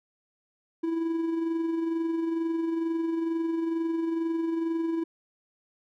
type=tone with amplitude modulation; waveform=triangle; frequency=329.6 Hz; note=E4; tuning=in tune; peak=-22 dBFS; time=0.83-5.04 s; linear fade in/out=10 ms; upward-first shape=sine; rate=22.2 Hz; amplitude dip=40%; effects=none